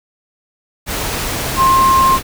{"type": "tone in noise", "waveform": "sine", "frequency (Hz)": 1060, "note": "C6", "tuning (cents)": 22, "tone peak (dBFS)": -8, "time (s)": [1.56, 2.19], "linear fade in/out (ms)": 50, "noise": "pink", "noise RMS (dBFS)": -20, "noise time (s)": [0.86, 2.23], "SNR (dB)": 9, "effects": []}